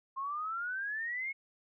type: exponential sweep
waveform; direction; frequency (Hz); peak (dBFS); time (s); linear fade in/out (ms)
sine; up; 1058 to 2200; -34; 0.16-1.33; 20
effects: none